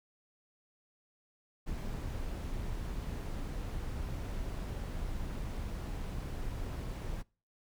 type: noise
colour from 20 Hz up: brown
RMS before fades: -38 dBFS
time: 1.66-7.23 s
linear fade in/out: 20 ms
effects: noise-tail reverb RT60 0.4 s tail -26 dB re dry